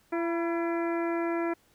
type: harmonic tone with a mistuned harmonic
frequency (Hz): 337.5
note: E4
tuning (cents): +41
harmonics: 1 / 2 / 3 / 4 / 5 / 6 / 7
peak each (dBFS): -28 / -34 / -38 / -40 / -42 / -44 / -45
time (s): 0.12-1.54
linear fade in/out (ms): 10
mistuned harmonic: 3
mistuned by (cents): -52
effects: pink hiss -65 dBFS RMS until 1.74 s